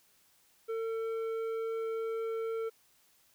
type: tone with tanh clipping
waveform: sine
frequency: 450.3 Hz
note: A4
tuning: 40 cents sharp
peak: -34 dBFS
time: 0.68-2.7 s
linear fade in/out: 20 ms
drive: 9 dB
effects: white hiss -67 dBFS RMS until 3.34 s